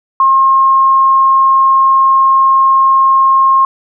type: tone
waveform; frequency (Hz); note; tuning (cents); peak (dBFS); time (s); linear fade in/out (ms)
sine; 1071; C6; +40; -5; 0.2-3.65; 2
effects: none

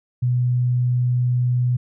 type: tone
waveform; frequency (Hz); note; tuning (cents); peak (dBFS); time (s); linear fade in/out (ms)
sine; 123.8; B2; +5; -16; 0.22-1.77; 10
effects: none

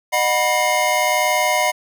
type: tone cluster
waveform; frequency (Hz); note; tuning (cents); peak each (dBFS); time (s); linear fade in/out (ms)
square; 612 / 733 / 979 / 2118; D#5 / F#5 / B5 / C7; -29 / -16 / -15 / +21; -22; 0.12-1.72; 20
effects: none

